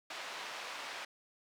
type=band-pass noise; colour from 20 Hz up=pink; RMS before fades=-44 dBFS; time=0.1-1.05 s; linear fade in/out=5 ms; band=810 to 4300 Hz; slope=12 dB/octave; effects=none